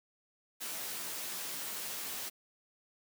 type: noise with comb filter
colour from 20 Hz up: white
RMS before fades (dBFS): -40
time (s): 0.6-2.3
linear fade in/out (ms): 20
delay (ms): 15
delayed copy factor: -0.5
effects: high-pass 150 Hz 12 dB/octave